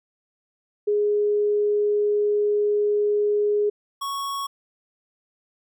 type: tone pair in turn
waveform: sine / square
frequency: 415.3 / 1108.7 Hz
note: G#4 / C#6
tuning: 0 / 0 cents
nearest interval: octave + perfect fourth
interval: 1700 cents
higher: second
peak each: -18 / -27 dBFS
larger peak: first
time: 0.87-3.7 / 4.01-4.47 s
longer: first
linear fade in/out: 10 ms
effects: none